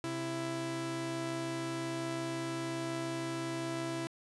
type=tone pair together; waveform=sawtooth; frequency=132.52 / 331.9 Hz; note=C3 / E4; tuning=+22 / +12 cents; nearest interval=octave + major third; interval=1590 cents; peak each=-37 / -32 dBFS; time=0.04-4.07 s; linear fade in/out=0 ms; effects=resampled to 24000 Hz